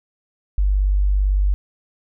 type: tone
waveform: sine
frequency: 48.93 Hz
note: G1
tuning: 2 cents flat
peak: -14 dBFS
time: 0.58-1.54 s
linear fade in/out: 0 ms
effects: none